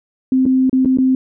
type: tone with dropouts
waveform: sine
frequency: 260.3 Hz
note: C4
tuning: 9 cents flat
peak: -10 dBFS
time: 0.32-1.15 s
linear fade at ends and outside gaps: 2 ms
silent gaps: 0.455-0.462 / 0.696-0.729 / 0.849-0.857 / 0.973-0.985 s
effects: none